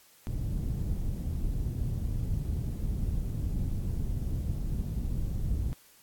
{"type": "low-pass noise", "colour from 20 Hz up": "pink", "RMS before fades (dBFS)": -31, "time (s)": [0.27, 5.73], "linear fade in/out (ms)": 0, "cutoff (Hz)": 150, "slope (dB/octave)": 12, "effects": ["white hiss -59 dBFS RMS until 6.02 s", "AAC 64 kbps"]}